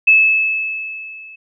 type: tone with level ramp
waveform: sine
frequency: 2606 Hz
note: E7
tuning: 20 cents flat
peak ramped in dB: -5 to -35 dBFS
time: 0.07-1.36 s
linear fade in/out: 10 ms
effects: none